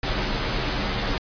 pink noise with comb filter, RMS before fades -25 dBFS, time 0.03-1.18 s, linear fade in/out 2 ms, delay 12 ms, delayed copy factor -0.7, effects resampled to 11025 Hz

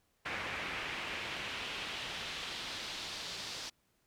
brown noise with band-pass filter sweep, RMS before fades -41 dBFS, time 0.25-3.7 s, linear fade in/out 10 ms, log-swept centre 2100 to 4800 Hz, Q 1.7, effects pink hiss -75 dBFS RMS until 4.06 s

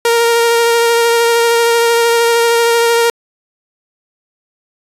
sawtooth tone with vibrato, 466.2 Hz, A#4, in tune, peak -5 dBFS, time 0.05-3.1 s, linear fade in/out 2 ms, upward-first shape sine, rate 13 Hz, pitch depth 14 cents each way, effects resampled to 32000 Hz

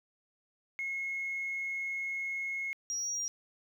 sine tone pair in turn, 2169 / 5699 Hz, C#7 / F8, -38 / +34 cents, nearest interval octave + perfect fourth, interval 1672 cents, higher second, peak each -32 / -31 dBFS, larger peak second, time 0.79-2.73 / 2.9-3.28 s, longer first, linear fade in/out 0 ms, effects tanh soft clip ceiling -29 dBFS + 11-bit

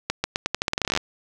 accelerating click train, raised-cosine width 0.2 ms, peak -5 dBFS, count 18, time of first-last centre 0.1-0.974 s, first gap 140 ms, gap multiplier 0.85, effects none

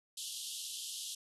pink band-pass noise, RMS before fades -43 dBFS, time 0.17-1.15 s, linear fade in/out 5 ms, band 2900 to 12000 Hz, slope 96 dB/octave, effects none

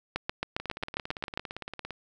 two click trains, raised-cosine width 0.3 ms, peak -21 / -13 dBFS, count 24 / 10, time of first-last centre 0.6-1.907 / 0.16-1.375 s, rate 17.6 / 7.41 Hz, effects none

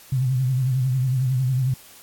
sine tone with vibrato, 129.4 Hz, C3, 19 cents flat, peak -18 dBFS, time 0.12-1.74 s, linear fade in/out 5 ms, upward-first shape sine, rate 11 Hz, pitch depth 73 cents each way, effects white hiss -47 dBFS RMS until 2.02 s + AAC 64 kbps

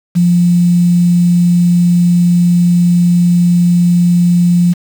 sine tone with quantisation, 174.9 Hz, F3, 3 cents sharp, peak -6 dBFS, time 0.15-4.74 s, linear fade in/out 20 ms, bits 5, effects none

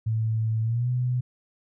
sine tone with pitch glide, 111.1 to 124.71 Hz, A2 to B2, +17 to +17 cents, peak -22 dBFS, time 0.06-1.21 s, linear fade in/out 10 ms, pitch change +200 cents, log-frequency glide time 0.63-0.89 s, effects none

